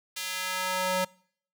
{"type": "tone with high-pass filter sweep", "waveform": "square", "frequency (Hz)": 185, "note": "F#3", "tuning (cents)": 0, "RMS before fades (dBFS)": -30, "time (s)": [0.16, 1.05], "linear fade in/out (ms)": 10, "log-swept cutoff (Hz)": [3000, 430], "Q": 0.88, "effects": ["noise-tail reverb RT60 0.6 s tail -25 dB re dry"]}